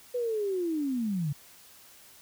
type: linear sweep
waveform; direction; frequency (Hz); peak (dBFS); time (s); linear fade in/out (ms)
sine; down; 499.6 to 135.2; -27; 0.14-1.33; 10
effects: white hiss -54 dBFS RMS until 2.21 s